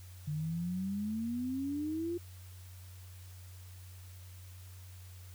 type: exponential sweep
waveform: sine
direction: up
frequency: 146.83 to 352.2 Hz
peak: -33 dBFS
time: 0.27-2.18 s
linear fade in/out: 10 ms
effects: added 91 Hz sine -48 dBFS peak until 5.34 s + white hiss -59 dBFS RMS until 5.34 s